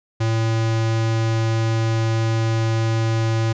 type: tone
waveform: square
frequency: 112.7 Hz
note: A2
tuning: 42 cents sharp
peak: -18 dBFS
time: 0.2-3.53 s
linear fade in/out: 10 ms
effects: resampled to 16000 Hz